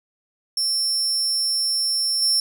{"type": "tone with level steps", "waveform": "35% pulse", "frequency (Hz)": 5400, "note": "E8", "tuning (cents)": 41, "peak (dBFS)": [-17, -14], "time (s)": [0.57, 2.4], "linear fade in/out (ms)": 2, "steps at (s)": 2.22, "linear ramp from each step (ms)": 2, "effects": []}